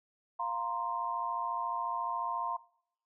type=chord; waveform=sine; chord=F suspended fourth; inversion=none; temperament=equal; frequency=698.5 / 932.3 / 1046.5 Hz; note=F5 / Bb5 / C6; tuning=0 / 0 / 0 cents; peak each=-40 / -35 / -35 dBFS; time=0.39-2.57 s; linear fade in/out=10 ms; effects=noise-tail reverb RT60 0.7 s tail -21 dB re dry